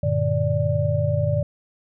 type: tone cluster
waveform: sine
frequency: 97 / 117.7 / 149.1 / 584 Hz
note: G2 / A#2 / D3 / D5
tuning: -18 / +17 / +27 / -10 cents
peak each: -24 dBFS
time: 0.03-1.43 s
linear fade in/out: 5 ms
effects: none